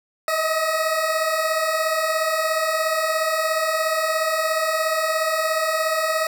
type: beating tone pair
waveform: 20% pulse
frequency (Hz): 622.3 / 639.3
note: D#5 / D#5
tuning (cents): 0 / +47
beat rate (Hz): 17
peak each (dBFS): -21 / -16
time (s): 0.28-6.27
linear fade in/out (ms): 2
effects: none